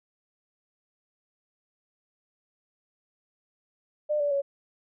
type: tone with pitch steps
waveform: sine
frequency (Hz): 600 / 579.2 / 559.2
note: D5 / D5 / C#5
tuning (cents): +37 / -24 / +15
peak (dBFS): -23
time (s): 4.09-4.42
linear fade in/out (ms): 20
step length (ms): 110
effects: none